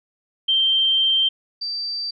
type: tone pair in turn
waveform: sine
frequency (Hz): 3142 / 4662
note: G7 / D8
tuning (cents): +3 / -14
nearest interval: perfect fifth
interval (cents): 683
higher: second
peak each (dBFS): -15 / -24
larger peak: first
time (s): 0.48-1.29 / 1.61-2.11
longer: first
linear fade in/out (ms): 10
effects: none